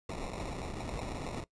pink noise with sample-and-hold, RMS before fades -39 dBFS, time 0.09-1.44 s, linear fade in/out 2 ms, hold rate 1575 Hz, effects noise-tail reverb RT60 0.1 s tail -20 dB re dry + resampled to 22050 Hz

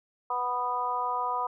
harmonic tone, 246.9 Hz, B3, in tune, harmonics 2 / 3 / 4 / 5, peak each -39 / -34 / -29 / -33 dBFS, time 0.3-1.47 s, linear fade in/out 5 ms, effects none

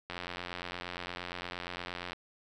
click train, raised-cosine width 0.3 ms, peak -22 dBFS, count 181, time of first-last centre 0.1-2.132 s, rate 88.6 Hz, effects none

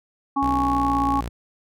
harmonic tone, 276.7 Hz, C#4, 3 cents flat, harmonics 1 / 3 / 4, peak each -23 / -23 / -23 dBFS, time 0.36-1.21 s, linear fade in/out 10 ms
sawtooth tone with pitch glide, 62.7 to 58.5 Hz, B1 to A#1, +27 to +7 cents, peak -24 dBFS, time 0.42-1.29 s, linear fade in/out 10 ms, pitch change -120 cents, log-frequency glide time 0.56-0.96 s
effects none

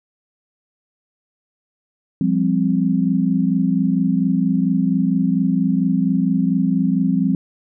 sine chord, F suspended second, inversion none, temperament equal with one note detuned, 174.61 / 198.96 / 261.6 Hz, F3 / G3 / C4, 0 / +26 / 0 cents, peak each -19 dBFS, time 2.21-7.35 s, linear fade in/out 2 ms, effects none

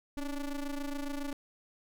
square ring-modulated tone, 145.6 Hz, D3, 15 cents flat, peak -32 dBFS, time 0.17-1.33 s, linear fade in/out 2 ms, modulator 132 Hz, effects none

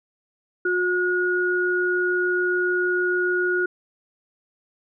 sine tone pair together, 360.8 / 1446 Hz, F#4 / F#6, -44 / -40 cents, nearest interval 2 octaves, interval 2404 cents, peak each -22 dBFS, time 0.65-3.66 s, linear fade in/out 5 ms, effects none

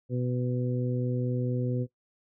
harmonic tone, 124.5 Hz, B2, 14 cents sharp, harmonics 1 / 2 / 3 / 4, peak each -28 / -33 / -36 / -36 dBFS, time 0.09-1.87 s, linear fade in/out 50 ms, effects noise-tail reverb RT60 0.1 s tail -17 dB re dry

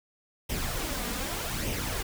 pink noise with flanger, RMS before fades -32 dBFS, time 0.49-2.03 s, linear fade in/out 10 ms, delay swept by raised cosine 0.34 to 4.24 ms, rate 0.83 Hz, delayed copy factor +0.55, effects none

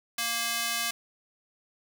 square tone with high-pass filter, 232.9 Hz, A#3, 1 cent flat, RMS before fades -30 dBFS, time 0.18-0.91 s, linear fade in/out 5 ms, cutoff 1800 Hz, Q 0.55, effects none

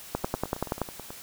two click trains, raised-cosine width 1 ms, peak -24 / -12 dBFS, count 9 / 8, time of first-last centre 0.24-1.105 / 0.15-0.817 s, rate 9.25 / 10.5 Hz, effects white hiss -45 dBFS RMS until 1.22 s

